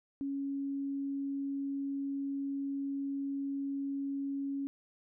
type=tone; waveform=sine; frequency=277.2 Hz; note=C#4; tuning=in tune; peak=-33 dBFS; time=0.21-4.67 s; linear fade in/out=0 ms; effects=none